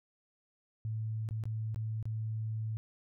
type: tone with dropouts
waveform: sine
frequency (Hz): 110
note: A2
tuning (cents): 0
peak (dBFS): -33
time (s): 0.85-2.77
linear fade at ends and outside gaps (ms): 0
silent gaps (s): 1.289-1.309 / 1.438-1.455 / 1.745-1.76 / 2.027-2.055
effects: none